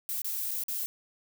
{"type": "noise with dropouts", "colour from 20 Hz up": "violet", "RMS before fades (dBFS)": -33, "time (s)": [0.09, 0.86], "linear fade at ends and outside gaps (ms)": 0, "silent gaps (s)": [[0.218, 0.245], [0.509, 0.513], [0.637, 0.683]], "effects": []}